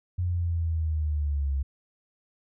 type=linear sweep; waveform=sine; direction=down; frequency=90 to 67.2 Hz; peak=-24 dBFS; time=0.18-1.63 s; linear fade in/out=10 ms; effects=none